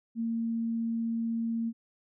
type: tone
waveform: sine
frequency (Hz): 229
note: A#3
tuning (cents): -31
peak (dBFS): -28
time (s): 0.15-1.73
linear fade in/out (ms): 50
effects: none